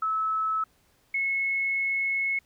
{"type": "tone pair in turn", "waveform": "sine", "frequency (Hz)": [1300, 2186], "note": ["E6", "C#7"], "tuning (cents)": [-24, -25], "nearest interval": "major sixth", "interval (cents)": 899, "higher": "second", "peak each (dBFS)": -24, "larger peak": "neither", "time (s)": [[0.02, 0.64], [1.14, 2.39]], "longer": "second", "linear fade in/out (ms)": 5, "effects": ["pink hiss -65 dBFS RMS until 2.45 s"]}